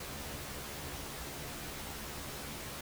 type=noise with comb filter; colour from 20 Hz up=pink; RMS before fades=-43 dBFS; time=0-2.81 s; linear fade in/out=5 ms; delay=14 ms; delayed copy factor=+0.8; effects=none